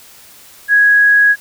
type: tone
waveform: sine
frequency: 1661.2 Hz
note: G#6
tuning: in tune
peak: -6 dBFS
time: 0.68-1.36 s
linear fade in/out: 50 ms
effects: white hiss -41 dBFS RMS until 1.4 s